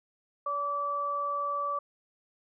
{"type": "tone pair together", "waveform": "sine", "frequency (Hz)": [571, 1156], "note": ["D5", "D6"], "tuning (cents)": [-49, -28], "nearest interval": "octave", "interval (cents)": 1221, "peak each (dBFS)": [-37, -29], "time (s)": [0.46, 1.79], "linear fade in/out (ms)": 5, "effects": []}